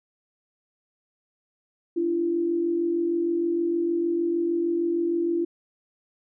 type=tone pair together; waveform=sine; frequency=294 / 340.5 Hz; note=D4 / F4; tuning=+2 / -44 cents; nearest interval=minor third; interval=254 cents; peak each=-31 / -22 dBFS; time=1.96-5.45 s; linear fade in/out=10 ms; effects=none